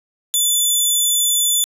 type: tone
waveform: 10% pulse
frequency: 3494 Hz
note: A7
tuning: 13 cents flat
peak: -6 dBFS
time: 0.34-1.64 s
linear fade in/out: 0 ms
effects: resampled to 32000 Hz